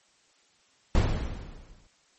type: noise with exponential decay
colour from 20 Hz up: brown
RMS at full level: -19 dBFS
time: 0.95-1.87 s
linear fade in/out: 1 ms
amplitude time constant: 200 ms
effects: white hiss -64 dBFS RMS until 2.18 s + MP3 32 kbps